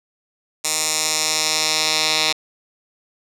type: tone with band-pass filter sweep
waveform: 10% pulse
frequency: 156.1 Hz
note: D#3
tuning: 6 cents sharp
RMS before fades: -20 dBFS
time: 0.64-2.33 s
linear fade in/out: 10 ms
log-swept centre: 7500 to 4200 Hz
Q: 1.7
effects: none